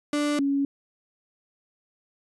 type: tone pair in turn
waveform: 35% pulse / sine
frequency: 293.7 / 278.8 Hz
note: D4 / C#4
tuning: 0 / +10 cents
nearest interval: minor second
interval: 90 cents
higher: first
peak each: -21 dBFS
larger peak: neither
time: 0.13-0.39 / 0.39-0.65 s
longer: neither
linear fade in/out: 2 ms
effects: resampled to 24000 Hz

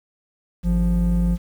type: tone pair together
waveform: triangle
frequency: 51.91 / 174.61 Hz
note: G#1 / F3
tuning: 0 / 0 cents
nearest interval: octave + major sixth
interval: 2100 cents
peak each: -16 dBFS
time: 0.63-1.38 s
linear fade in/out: 50 ms
effects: tanh soft clip ceiling -10 dBFS + 8-bit

